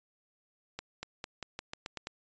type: accelerating click train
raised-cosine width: 0.2 ms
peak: -21 dBFS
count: 9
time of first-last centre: 0.79-2.071 s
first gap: 240 ms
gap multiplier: 0.88
effects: resampled to 16000 Hz